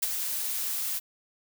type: noise with ADSR envelope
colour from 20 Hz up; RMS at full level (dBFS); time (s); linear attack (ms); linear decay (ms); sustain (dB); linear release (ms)
blue; -25; 0.02-1; 10; 31; -6; 24
effects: none

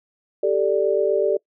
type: chord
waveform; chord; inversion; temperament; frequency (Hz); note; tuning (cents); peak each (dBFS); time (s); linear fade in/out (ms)
sine; G suspended second; none; equal; 392 / 440 / 587.3; G4 / A4 / D5; 0 / 0 / 0; -21; 0.43-1.37; 5
effects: noise-tail reverb RT60 0.1 s tail -24 dB re dry

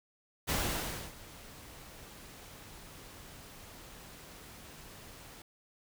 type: noise with ADSR envelope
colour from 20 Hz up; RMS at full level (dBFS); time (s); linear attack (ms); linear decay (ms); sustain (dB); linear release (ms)
pink; -31; 0.47-5.42; 28; 620; -20; 3
effects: none

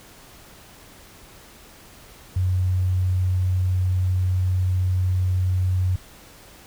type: tone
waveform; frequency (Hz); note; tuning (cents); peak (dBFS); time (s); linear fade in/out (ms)
sine; 92; F#2; -9; -18; 2.36-5.96; 5
effects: pink hiss -47 dBFS RMS until 6.66 s

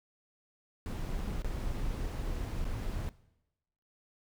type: noise with dropouts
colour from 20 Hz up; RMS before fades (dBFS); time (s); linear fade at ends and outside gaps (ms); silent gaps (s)
brown; -35; 0.86-3.09; 0; 1.192-1.196 / 1.42-1.446 / 2.644-2.651
effects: noise-tail reverb RT60 0.9 s tail -19 dB re dry

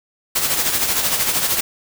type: noise with tremolo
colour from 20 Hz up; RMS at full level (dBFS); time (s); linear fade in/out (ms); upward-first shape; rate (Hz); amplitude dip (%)
white; -17; 0.35-1.61; 10; sine; 13; 50
effects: none

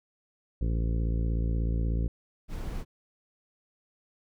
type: harmonic tone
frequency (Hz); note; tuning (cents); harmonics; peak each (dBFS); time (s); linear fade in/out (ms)
56.5; A1; +47; 1 / 2 / 3 / 4 / 5 / 6 / 7 / 8 / 9; -26 / -33 / -36 / -43 / -41 / -48 / -46 / -49 / -49; 0.61-2.08; 5
type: noise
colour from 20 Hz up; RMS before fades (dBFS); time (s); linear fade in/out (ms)
brown; -34; 2.48-2.85; 50
effects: none

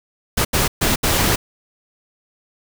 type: noise bursts at uneven times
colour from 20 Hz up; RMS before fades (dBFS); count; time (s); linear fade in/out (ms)
pink; -17; 4; 0.37-0.45 / 0.53-0.68 / 0.81-0.96 / 1.03-1.36; 10
effects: none

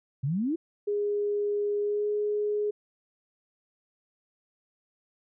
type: exponential sweep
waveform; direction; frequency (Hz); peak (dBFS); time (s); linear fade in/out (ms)
sine; up; 125.7 to 349.2; -25; 0.23-0.56; 10
type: tone with pitch glide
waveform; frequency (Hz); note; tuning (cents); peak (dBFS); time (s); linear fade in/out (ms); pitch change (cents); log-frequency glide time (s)
sine; 411.7 to 417.4; G#4 to G#4; -15 to +9; -25; 0.87-2.71; 10; +24; 1.8-2.08
effects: none

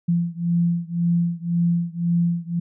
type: beating tone pair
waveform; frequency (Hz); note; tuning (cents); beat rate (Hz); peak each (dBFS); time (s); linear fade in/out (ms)
sine; 170.5 / 172.4; F3 / F3; -41 / -22; 1.9; -21 / -22; 0.08-2.6; 10
effects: none

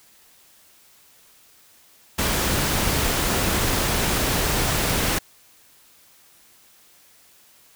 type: noise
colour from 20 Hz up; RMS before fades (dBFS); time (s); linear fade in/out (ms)
pink; -22; 2.18-5.19; 10
effects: white hiss -54 dBFS RMS until 7.75 s

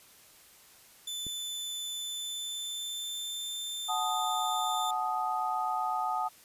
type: tone with pitch glide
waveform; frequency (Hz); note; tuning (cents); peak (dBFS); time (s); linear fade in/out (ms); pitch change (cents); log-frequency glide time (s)
sawtooth; 3513 to 3562; A7 to A7; -3 to +21; -32; 1.07-4.91; 5; +24; 1.92-3.56
type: click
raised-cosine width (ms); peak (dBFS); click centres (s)
3; -31; 1.267
type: chord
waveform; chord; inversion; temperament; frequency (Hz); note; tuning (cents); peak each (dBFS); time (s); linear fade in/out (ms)
sine; D# diminished; first; equal with one note detuned; 740 / 867.9 / 1244.5; F#5 / A5 / D#6; 0 / -24 / 0; -33; 3.88-6.29; 20
effects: white hiss -57 dBFS RMS until 6.44 s + resampled to 32000 Hz

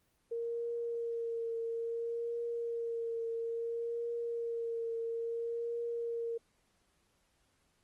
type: tone with vibrato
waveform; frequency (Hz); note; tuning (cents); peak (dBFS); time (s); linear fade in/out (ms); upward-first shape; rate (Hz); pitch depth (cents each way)
sine; 464.1; A#4; -8; -34; 0.31-6.38; 10; triangle; 0.59; 23
effects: pink hiss -74 dBFS RMS until 7.83 s + Opus 24 kbps

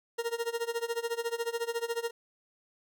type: tone with tremolo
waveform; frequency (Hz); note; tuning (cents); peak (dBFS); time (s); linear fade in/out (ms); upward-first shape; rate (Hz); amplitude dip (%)
40% pulse; 466.2; A#4; 0; -27; 0.18-2.11; 10; sine; 14; 90
effects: none

